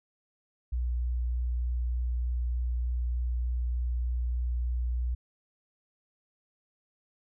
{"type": "tone with vibrato", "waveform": "sine", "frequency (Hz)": 60.7, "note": "B1", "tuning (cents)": -29, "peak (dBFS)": -26, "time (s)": [0.72, 5.15], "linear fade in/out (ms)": 10, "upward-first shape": "triangle", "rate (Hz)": 3.3, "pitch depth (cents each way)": 11, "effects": ["tanh soft clip ceiling -22 dBFS"]}